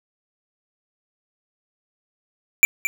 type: tone with echo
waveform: square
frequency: 2349 Hz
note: D7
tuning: in tune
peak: -9 dBFS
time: 2.63-2.65 s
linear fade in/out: 0 ms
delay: 220 ms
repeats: 1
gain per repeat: -11 dB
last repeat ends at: 2.87 s
effects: 8-bit